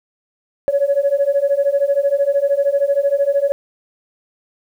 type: beating tone pair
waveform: sine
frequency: 554.4 / 567.4 Hz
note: C#5 / C#5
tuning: 0 / +40 cents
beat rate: 13 Hz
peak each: -16 / -15 dBFS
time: 0.68-3.52 s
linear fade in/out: 0 ms
effects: tanh soft clip ceiling -7 dBFS + 8-bit